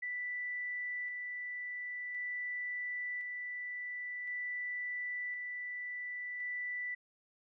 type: tone with tremolo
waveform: sine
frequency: 1975.5 Hz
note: B6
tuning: in tune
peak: -36 dBFS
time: 0.02-6.95 s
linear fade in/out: 10 ms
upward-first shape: square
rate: 0.47 Hz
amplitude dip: 25%
effects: none